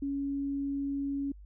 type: tone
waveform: sine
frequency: 278.9 Hz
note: C#4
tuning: 11 cents sharp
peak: -30 dBFS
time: 0.02-1.32 s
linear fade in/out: 5 ms
effects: added 50 Hz sine -47 dBFS peak until 1.45 s